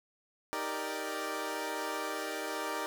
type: chord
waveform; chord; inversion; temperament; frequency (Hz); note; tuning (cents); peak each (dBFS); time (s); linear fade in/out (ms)
15% pulse; Eb major seventh; none; equal; 311.1 / 392 / 466.2 / 587.3; Eb4 / G4 / Bb4 / D5; 0 / 0 / 0 / 0; -34; 0.53-2.86; 0
effects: none